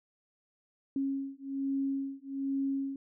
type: beating tone pair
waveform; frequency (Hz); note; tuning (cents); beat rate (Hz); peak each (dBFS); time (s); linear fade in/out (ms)
sine; 272.6 / 273.8; C#4 / C#4; -29 / -21; 1.2; -34 / -34; 0.96-2.96; 2
effects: none